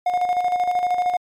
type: tone with tremolo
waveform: triangle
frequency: 720 Hz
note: F#5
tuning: 47 cents flat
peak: -14 dBFS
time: 0.06-1.17 s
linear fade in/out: 5 ms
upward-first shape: square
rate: 13 Hz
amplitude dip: 50%
effects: MP3 96 kbps